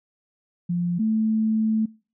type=tone pair in turn; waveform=sine; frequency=174.61 / 219.3 Hz; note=F3 / A3; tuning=0 / -6 cents; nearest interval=major third; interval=394 cents; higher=second; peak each=-21 / -19 dBFS; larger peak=second; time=0.69-0.99 / 0.99-1.86 s; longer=second; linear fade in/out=10 ms; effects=noise-tail reverb RT60 0.4 s tail -25 dB re dry